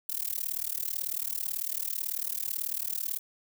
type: noise with amplitude modulation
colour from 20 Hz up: violet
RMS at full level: -29 dBFS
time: 0.09-3.19 s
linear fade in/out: 5 ms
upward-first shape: sine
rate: 38.1 Hz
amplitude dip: 100%
effects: none